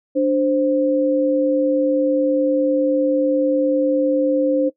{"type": "tone pair together", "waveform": "sine", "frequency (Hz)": [293.7, 523.3], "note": ["D4", "C5"], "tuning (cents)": [0, 0], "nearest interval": "minor seventh", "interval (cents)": 1000, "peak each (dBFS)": -17, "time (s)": [0.15, 4.7], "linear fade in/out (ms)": 20, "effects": ["noise-tail reverb RT60 0.1 s tail -19 dB re dry"]}